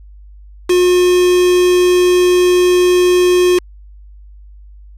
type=tone with quantisation; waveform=triangle; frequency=359.6 Hz; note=F#4; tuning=49 cents flat; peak=-6 dBFS; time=0.69-3.59 s; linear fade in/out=10 ms; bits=3; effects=added 50 Hz sine -35 dBFS peak until 4.97 s + low-pass 11000 Hz 12 dB/octave